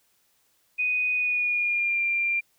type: tone with pitch glide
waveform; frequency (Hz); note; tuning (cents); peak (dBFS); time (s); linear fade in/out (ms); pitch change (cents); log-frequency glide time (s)
sine; 2489 to 2381; D#7 to D7; 0 to +23; -22; 0.78-2.41; 20; -77; 1.14-2.01
effects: white hiss -67 dBFS RMS until 2.58 s